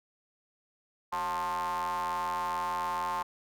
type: ring-modulated tone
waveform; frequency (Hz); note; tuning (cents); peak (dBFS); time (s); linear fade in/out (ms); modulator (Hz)
square; 84.7; E2; +48; -28; 1.12-3.23; 10; 973
effects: none